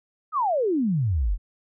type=exponential sweep; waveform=sine; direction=down; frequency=1318.5 to 38.96 Hz; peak=-20 dBFS; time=0.32-1.38 s; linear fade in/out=50 ms; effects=none